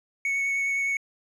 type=tone with vibrato; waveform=triangle; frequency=2217 Hz; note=C#7; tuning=in tune; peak=-22 dBFS; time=0.25-0.97 s; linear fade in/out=2 ms; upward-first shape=triangle; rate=9.7 Hz; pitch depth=12 cents each way; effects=resampled to 24000 Hz